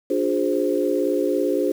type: chord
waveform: sine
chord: D half-diminished seventh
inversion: none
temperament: equal with one note detuned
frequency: 293.7 / 357.6 / 415.3 / 523.3 Hz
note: D4 / F4 / Ab4 / C5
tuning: 0 / +41 / 0 / 0 cents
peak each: -24 dBFS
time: 0.1-1.72 s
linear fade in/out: 5 ms
effects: 7-bit